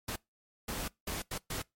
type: noise bursts at uneven times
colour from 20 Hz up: pink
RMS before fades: -37 dBFS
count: 5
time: 0.08-0.16 / 0.68-0.88 / 1.07-1.22 / 1.31-1.38 / 1.5-1.62 s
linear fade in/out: 5 ms
effects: noise-tail reverb RT60 0.2 s tail -24 dB re dry + MP3 64 kbps